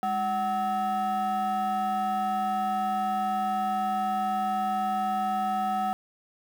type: tone with frequency modulation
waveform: sine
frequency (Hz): 750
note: F#5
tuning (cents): +23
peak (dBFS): -22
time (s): 0.03-5.93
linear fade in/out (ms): 0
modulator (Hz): 544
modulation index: 0.71
effects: tanh soft clip ceiling -24 dBFS + 8-bit